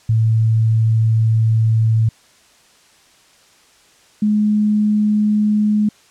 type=tone pair in turn; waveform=sine; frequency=111.7 / 210.6 Hz; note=A2 / G#3; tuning=+27 / +24 cents; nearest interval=major seventh; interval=1097 cents; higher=second; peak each=-11 / -12 dBFS; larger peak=first; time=0.09-2.09 / 4.22-5.89 s; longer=first; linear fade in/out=5 ms; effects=white hiss -51 dBFS RMS until 6.1 s + low-pass 8000 Hz 12 dB/octave